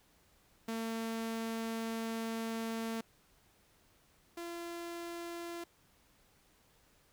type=tone pair in turn; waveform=sawtooth; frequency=226.1 / 341.7 Hz; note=A3 / F4; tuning=+47 / -38 cents; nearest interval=perfect fifth; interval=715 cents; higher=second; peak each=-32 / -37 dBFS; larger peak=first; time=0.68-3.01 / 4.37-5.64 s; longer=first; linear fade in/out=5 ms; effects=pink hiss -68 dBFS RMS until 7.12 s